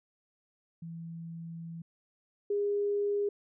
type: tone pair in turn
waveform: sine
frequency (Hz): 166.1 / 408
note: E3 / G#4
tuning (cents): +13 / -31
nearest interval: octave + major third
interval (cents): 1556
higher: second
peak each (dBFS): -39 / -27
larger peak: second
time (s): 0.82-1.82 / 2.5-3.29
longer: first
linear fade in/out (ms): 5
effects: none